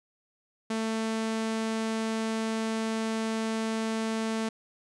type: tone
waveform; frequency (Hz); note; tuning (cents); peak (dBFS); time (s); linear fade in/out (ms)
sawtooth; 222.4; A3; +19; -24; 0.7-4.49; 5
effects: resampled to 22050 Hz